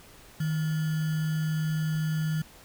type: tone with sample-and-hold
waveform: sine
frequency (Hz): 156.9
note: D#3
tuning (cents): +15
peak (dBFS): -25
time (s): 0.4-2.42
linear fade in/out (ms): 5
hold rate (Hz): 1575
effects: pink hiss -52 dBFS RMS until 2.64 s